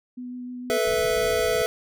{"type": "tone with vibrato", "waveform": "sine", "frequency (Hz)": 248.3, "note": "B3", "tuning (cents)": 9, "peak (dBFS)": -32, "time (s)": [0.17, 0.78], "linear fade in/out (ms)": 10, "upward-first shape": "sine", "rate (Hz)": 6.6, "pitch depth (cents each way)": 10}
{"type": "chord", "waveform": "square", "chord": "A suspended second", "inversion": "none", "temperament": "equal with one note detuned", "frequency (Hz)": [436.2, 493.9, 659.3], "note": ["A4", "B4", "E5"], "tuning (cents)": [-15, 0, 0], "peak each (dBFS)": -26, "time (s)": [0.7, 1.66], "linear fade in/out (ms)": 0}
{"type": "low-pass noise", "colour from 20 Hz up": "pink", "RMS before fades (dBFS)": -39, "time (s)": [0.85, 1.62], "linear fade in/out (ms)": 0, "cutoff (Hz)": 290, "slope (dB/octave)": 24}
{"effects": []}